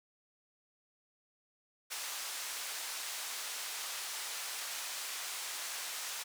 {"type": "band-pass noise", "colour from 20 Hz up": "white", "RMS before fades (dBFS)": -41, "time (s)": [1.9, 6.24], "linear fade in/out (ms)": 20, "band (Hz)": [750, 9100], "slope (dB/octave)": 12, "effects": []}